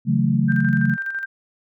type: chord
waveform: sine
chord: F# minor seventh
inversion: second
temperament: equal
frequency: 138.59 / 164.81 / 185 / 220 Hz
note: C#3 / E3 / F#3 / A3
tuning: 0 / 0 / 0 / 0 cents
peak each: -20 / -24 / -22 / -20 dBFS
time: 0.05-0.97 s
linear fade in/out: 50 ms
type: tone with tremolo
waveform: sine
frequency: 1575 Hz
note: G6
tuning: 8 cents sharp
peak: -22 dBFS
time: 0.48-1.26 s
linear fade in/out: 20 ms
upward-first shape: square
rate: 12 Hz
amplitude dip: 50%
effects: none